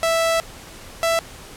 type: tone pair in turn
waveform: sawtooth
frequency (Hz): 659 / 663.2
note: E5 / E5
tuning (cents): -1 / +10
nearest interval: unison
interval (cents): 11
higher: second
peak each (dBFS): -13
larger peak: neither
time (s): 0.03-0.4 / 1.03-1.19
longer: first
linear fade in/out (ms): 0
effects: pink hiss -40 dBFS RMS until 1.56 s + low-pass 12000 Hz 12 dB/octave